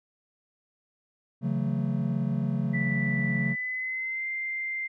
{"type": "chord", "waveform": "triangle", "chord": "F# minor seventh", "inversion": "second", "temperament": "just", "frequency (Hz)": [138.75, 166.5, 185, 222], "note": ["C#3", "E3", "F#3", "A3"], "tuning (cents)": [2, 18, 0, 16], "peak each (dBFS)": [-27, -32, -29, -29], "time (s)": [1.41, 3.56], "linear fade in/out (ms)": 50}
{"type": "tone with pitch glide", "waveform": "sine", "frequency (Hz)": [1975.5, 2091], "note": ["B6", "C7"], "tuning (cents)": [0, -2], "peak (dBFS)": -29, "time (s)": [2.73, 4.88], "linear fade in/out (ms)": 20, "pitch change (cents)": 98, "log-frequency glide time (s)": [3.4, 4.27]}
{"effects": []}